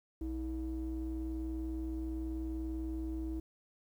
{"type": "ring-modulated tone", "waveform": "triangle", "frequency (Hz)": 130.81, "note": "C3", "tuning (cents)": 0, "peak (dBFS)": -29, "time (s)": [0.21, 3.4], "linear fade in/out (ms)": 5, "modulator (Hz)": 191, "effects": ["tanh soft clip ceiling -30 dBFS", "11-bit"]}